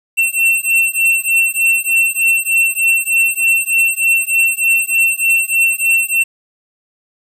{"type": "beating tone pair", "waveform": "square", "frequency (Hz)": [2702, 2705.3], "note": ["E7", "E7"], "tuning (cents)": [42, 44], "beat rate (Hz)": 3.3, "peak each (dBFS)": -15, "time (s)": [0.17, 6.24], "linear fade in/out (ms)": 20, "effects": ["resampled to 32000 Hz", "8-bit"]}